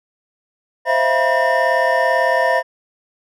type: tone cluster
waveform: triangle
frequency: 524 / 647 / 685 / 970 / 1809 Hz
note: C5 / E5 / F5 / B5 / A6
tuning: +2 / -32 / -34 / -31 / +48 cents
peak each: -18 dBFS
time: 0.85-2.63 s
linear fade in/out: 50 ms
effects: none